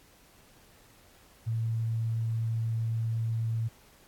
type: tone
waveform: sine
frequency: 113.5 Hz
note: A#2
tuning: 46 cents flat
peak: -27 dBFS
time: 1.46-3.69 s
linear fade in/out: 20 ms
effects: pink hiss -59 dBFS RMS until 4.07 s + AAC 64 kbps